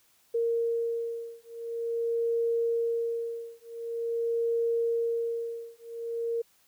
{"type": "beating tone pair", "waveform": "sine", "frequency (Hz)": [463.7, 464.16], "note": ["A#4", "A#4"], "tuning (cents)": [-9, -7], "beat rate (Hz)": 0.46, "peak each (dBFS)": -30, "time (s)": [0.34, 6.42], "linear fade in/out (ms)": 10, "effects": ["white hiss -65 dBFS RMS until 6.67 s"]}